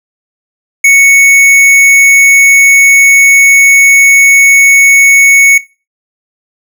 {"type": "tone with tanh clipping", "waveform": "sine", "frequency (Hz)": 2217, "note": "C#7", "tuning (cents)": 0, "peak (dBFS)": -3, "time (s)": [0.84, 5.58], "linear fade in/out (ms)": 5, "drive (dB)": 16, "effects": ["noise-tail reverb RT60 0.3 s tail -19 dB re dry"]}